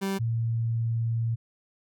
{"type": "tone pair in turn", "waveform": ["30% pulse", "sine"], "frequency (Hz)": [194.6, 114.88], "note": ["G3", "A#2"], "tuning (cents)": [-12, -25], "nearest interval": "major sixth", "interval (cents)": 913, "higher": "first", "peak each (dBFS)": -24, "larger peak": "neither", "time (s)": [[0.01, 0.19], [0.19, 1.36]], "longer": "second", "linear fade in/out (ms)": 20, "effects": []}